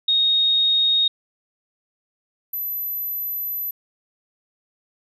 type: tone pair in turn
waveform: sine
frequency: 3729 / 12028 Hz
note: A#7 / F#9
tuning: 0 / +27 cents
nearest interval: octave + minor sixth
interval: 2027 cents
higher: second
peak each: -15 / -24 dBFS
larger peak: first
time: 0.08-1.08 / 2.53-3.71 s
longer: second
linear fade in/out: 5 ms
effects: none